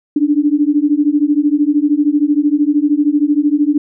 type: beating tone pair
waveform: sine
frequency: 287.6 / 300.6 Hz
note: D4 / D4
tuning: -36 / +40 cents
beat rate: 13 Hz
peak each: -13 dBFS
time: 0.16-3.78 s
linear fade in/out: 5 ms
effects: none